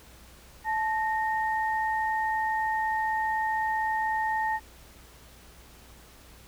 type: tone pair together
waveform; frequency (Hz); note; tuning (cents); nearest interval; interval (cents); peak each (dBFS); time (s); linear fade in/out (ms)
sine; 872 / 1847.7; A5 / A#6; -16 / -16; octave + minor second; 1300; -26 / -31; 0.64-4.6; 50
effects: added 60 Hz sine -54 dBFS peak until 6.47 s + pink hiss -53 dBFS RMS until 6.47 s